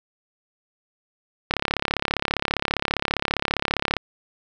click train, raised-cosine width 0.3 ms, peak -4 dBFS, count 87, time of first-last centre 1.51-3.967 s, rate 35 Hz, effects none

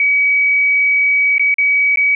sine tone with dropouts, 2271 Hz, C#7, 41 cents sharp, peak -10 dBFS, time 0-2.15 s, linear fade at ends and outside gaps 2 ms, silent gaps 1.382-1.395 / 1.542-1.583 / 1.959-1.972 s, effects none

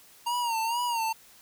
square tone with vibrato, 932.3 Hz, A#5, in tune, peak -27 dBFS, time 0.26-1.13 s, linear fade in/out 10 ms, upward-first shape sine, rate 2.2 Hz, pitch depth 82 cents each way, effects white hiss -55 dBFS RMS until 1.41 s

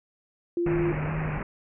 sine tone, 345.4 Hz, F4, 19 cents flat, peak -23 dBFS, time 0.57-0.92 s, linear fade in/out 2 ms
sine tone with vibrato, 154 Hz, D#3, 17 cents flat, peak -28 dBFS, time 0.66-1.38 s, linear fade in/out 2 ms, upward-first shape square, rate 2.4 Hz, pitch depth 25 cents each way
pink low-pass noise, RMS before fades -33 dBFS, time 0.66-1.43 s, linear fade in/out 5 ms, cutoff 2600 Hz, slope 96 dB/octave
effects none

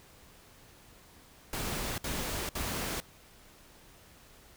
pink noise bursts, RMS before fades -35 dBFS, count 3, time 1.53-3.002 s, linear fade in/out 2 ms, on 450 ms, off 61 ms, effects pink hiss -57 dBFS RMS until 4.56 s

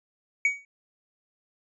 triangle tone with exponential decay, 2253 Hz, C#7, 28 cents sharp, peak -15 dBFS, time 0.45-0.65 s, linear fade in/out 2 ms, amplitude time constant 43 ms, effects resampled to 22050 Hz

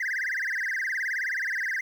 sine tone with vibrato, 1800 Hz, A6, 39 cents sharp, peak -24 dBFS, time 0-1.81 s, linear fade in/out 5 ms, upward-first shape sine, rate 19 Hz, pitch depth 250 cents each way, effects tanh soft clip ceiling -25 dBFS + 9-bit

